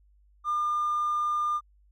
sine tone with hard clipping, 1204 Hz, D6, 43 cents sharp, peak -25 dBFS, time 0.44-1.61 s, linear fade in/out 50 ms, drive 1 dB, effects added 50 Hz sine -58 dBFS peak until 1.91 s

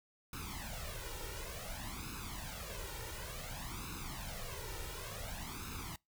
pink noise with flanger, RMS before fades -44 dBFS, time 0.33-5.96 s, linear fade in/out 2 ms, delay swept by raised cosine 0.77 to 2.17 ms, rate 0.56 Hz, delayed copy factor +0.8, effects noise-tail reverb RT60 0.2 s tail -25 dB re dry

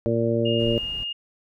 harmonic tone, 115.7 Hz, A#2, 13 cents flat, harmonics 1 / 2 / 3 / 4 / 5, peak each -26 / -26 / -26 / -26 / -26 dBFS, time 0.06-0.78 s, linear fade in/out 0 ms
sine tone, 2837 Hz, F7, 27 cents sharp, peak -27 dBFS, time 0.45-1.13 s, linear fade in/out 10 ms
brown noise, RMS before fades -38 dBFS, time 0.59-1.04 s, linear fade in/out 5 ms
effects none

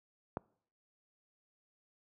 click, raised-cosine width 1 ms, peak -21 dBFS, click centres 0.371 s, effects noise-tail reverb RT60 0.6 s tail -25 dB re dry + high-pass 80 Hz 12 dB/octave

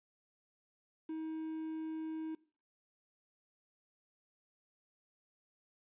triangle tone with quantisation, 317.5 Hz, D#4, 35 cents sharp, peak -36 dBFS, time 1.09-2.35 s, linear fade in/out 5 ms, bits 10, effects noise-tail reverb RT60 0.4 s tail -20 dB re dry + resampled to 8000 Hz

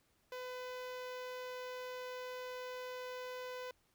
sawtooth tone with notch filter, 503 Hz, B4, 32 cents sharp, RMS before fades -45 dBFS, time 0.32-3.71 s, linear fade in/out 2 ms, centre 9100 Hz, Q 0.79, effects pink hiss -75 dBFS RMS until 3.94 s

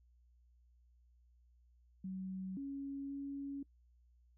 sine tone with pitch steps, 188.5 / 277 / 279 Hz, F#3 / C#4 / C#4, +32 / -1 / +11 cents, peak -40 dBFS, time 2.04-3.63 s, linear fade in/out 5 ms, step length 530 ms, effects noise-tail reverb RT60 0.1 s tail -23 dB re dry + added 60 Hz sine -65 dBFS peak until 4.37 s

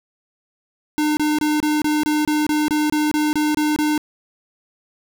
square tone bursts, 302.2 Hz, D4, 50 cents sharp, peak -17 dBFS, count 14, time 0.98-3.978 s, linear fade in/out 0 ms, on 190 ms, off 26 ms, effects none

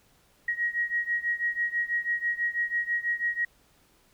sine beating tone pair, 1892 / 1898.1 Hz, A#6 / A#6, +25 / +31 cents, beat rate 6.1 Hz, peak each -28 / -30 dBFS, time 0.48-3.45 s, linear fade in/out 5 ms, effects pink hiss -63 dBFS RMS until 4.13 s

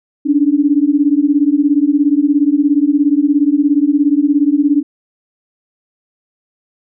sine beating tone pair, 281.4 / 298.4 Hz, C#4 / D4, +26 / +28 cents, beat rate 17 Hz, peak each -12 dBFS, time 0.25-4.83 s, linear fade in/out 20 ms, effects none

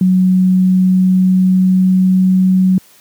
sine tone with pitch glide, 185 to 186.5 Hz, F#3 to F#3, 0 to +14 cents, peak -7 dBFS, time 0.01-2.78 s, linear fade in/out 2 ms, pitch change +14 cents, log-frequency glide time 0.22-2.51 s, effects white hiss -46 dBFS RMS until 3 s + high-pass 100 Hz 12 dB/octave

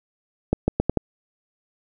accelerating click train, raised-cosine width 2 ms, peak -5 dBFS, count 5, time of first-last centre 0.53-0.973 s, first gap 150 ms, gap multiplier 0.8, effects none

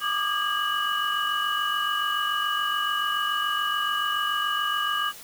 sine tone cluster, 1175 / 1222 / 1633 / 2935 Hz, D6 / D#6 / G#6 / F#7, +1 / -32 / -30 / -15 cents, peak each -29 dBFS, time 0-5.13 s, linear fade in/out 50 ms, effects white hiss -44 dBFS RMS until 5.23 s

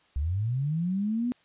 sine linear sweep, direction up, 64.8 to 250.4 Hz, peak -25 dBFS, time 0.16-1.32 s, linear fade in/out 0 ms, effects white hiss -63 dBFS RMS until 1.44 s + resampled to 8000 Hz

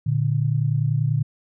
sine tone pair together, 116.54 / 146.83 Hz, A#2 / D3, 0 / 0 cents, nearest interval major third, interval 400 cents, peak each -21 dBFS, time 0.06-1.23 s, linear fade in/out 10 ms, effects none

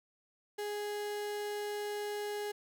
35% pulse tone, 414.7 Hz, G#4, 3 cents flat, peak -34 dBFS, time 0.58-2.52 s, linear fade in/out 10 ms, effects none

